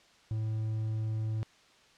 triangle tone, 109.6 Hz, A2, 6 cents flat, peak -28 dBFS, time 0.31-1.43 s, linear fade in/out 0 ms, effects white hiss -61 dBFS RMS until 1.97 s + low-pass 5000 Hz 12 dB/octave

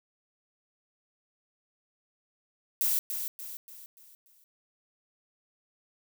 violet noise with echo, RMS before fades -27 dBFS, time 2.81-2.99 s, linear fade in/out 0 ms, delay 290 ms, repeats 5, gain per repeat -7 dB, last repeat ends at 4.44 s, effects none

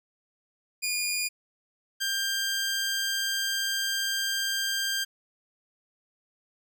15% pulse tone pair in turn, 2431 / 1589.4 Hz, D#7 / G6, -41 / +23 cents, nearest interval perfect fifth, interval 736 cents, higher first, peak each -20 dBFS, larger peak neither, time 0.82-1.29 / 2-5.05 s, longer second, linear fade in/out 20 ms, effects none

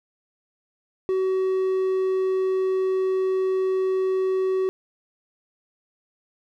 triangle tone, 377.4 Hz, F#4, 34 cents sharp, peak -18 dBFS, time 1.09-4.69 s, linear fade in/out 0 ms, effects none

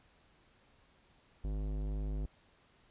sine tone with tanh clipping, 51.2 Hz, G#1, 24 cents flat, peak -36 dBFS, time 1.44-2.26 s, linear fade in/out 5 ms, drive 18 dB, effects pink hiss -67 dBFS RMS until 2.9 s + resampled to 8000 Hz

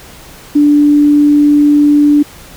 sine tone, 292.9 Hz, D4, 5 cents flat, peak -4 dBFS, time 0.55-2.23 s, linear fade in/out 10 ms, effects pink hiss -35 dBFS RMS until 2.56 s

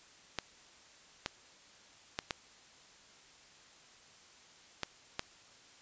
clicks, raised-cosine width 0.2 ms, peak -16 dBFS, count 6, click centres 0.387 / 1.261 / 2.189 / 2.308 / 4.833 / 5.194 s, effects white hiss -59 dBFS RMS until 5.81 s + resampled to 16000 Hz

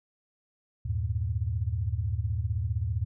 sine tone cluster, 77.5 / 96.8 / 112.4 Hz, D#2 / G2 / A2, -6 / -21 / +37 cents, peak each -31 dBFS, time 0.85-3.05 s, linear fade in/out 10 ms, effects none

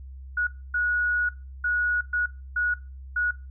sine tone bursts at uneven times, 1458 Hz, F#6, 26 cents flat, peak -22 dBFS, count 6, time 0.37-0.47 / 0.74-1.29 / 1.64-2.01 / 2.13-2.26 / 2.56-2.74 / 3.16-3.31 s, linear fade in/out 5 ms, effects noise-tail reverb RT60 0.3 s tail -21 dB re dry + added 66 Hz sine -38 dBFS peak until 3.5 s

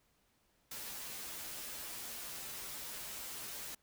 white noise with comb filter, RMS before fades -45 dBFS, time 0.71-3.75 s, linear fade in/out 5 ms, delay 11 ms, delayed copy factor -0.9, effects pink hiss -74 dBFS RMS until 3.82 s

